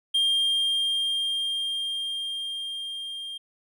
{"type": "tone with level ramp", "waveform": "triangle", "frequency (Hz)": 3203, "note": "G7", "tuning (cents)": 37, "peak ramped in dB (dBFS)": [-18, -32], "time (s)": [0.14, 3.38], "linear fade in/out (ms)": 10, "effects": []}